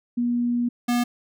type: tone pair in turn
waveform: sine / square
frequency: 240.6 / 241.8 Hz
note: B3 / B3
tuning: -45 / -36 cents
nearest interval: unison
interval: 9 cents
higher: second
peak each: -20 dBFS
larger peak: neither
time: 0.17-0.69 / 0.88-1.04 s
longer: first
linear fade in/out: 10 ms
effects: none